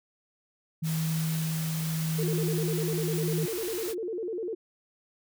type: tone with tremolo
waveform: sine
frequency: 160 Hz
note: D#3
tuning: 49 cents sharp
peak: -26 dBFS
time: 0.82-3.46 s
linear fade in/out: 10 ms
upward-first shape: sine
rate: 0.82 Hz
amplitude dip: 25%
type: noise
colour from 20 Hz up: white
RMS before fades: -38 dBFS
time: 0.83-3.95 s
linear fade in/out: 50 ms
type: tone with vibrato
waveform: sine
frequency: 399.9 Hz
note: G4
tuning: 35 cents sharp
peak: -30 dBFS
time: 2.18-4.55 s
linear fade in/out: 10 ms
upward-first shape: square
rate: 10 Hz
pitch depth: 200 cents each way
effects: none